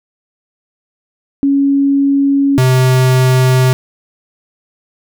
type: tone pair in turn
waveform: sine / square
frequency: 278.2 / 128.96 Hz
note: C#4 / C3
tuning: +6 / -25 cents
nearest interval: octave + minor second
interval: 1331 cents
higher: first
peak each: -8 dBFS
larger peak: neither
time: 1.43-2.58 / 2.58-3.73 s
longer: neither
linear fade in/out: 0 ms
effects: none